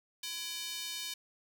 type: tone with high-pass filter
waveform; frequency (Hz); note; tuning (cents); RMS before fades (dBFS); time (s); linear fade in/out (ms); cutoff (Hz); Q
square; 335.4; E4; +30; -40; 0.23-1.14; 5; 3500; 1.6
effects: none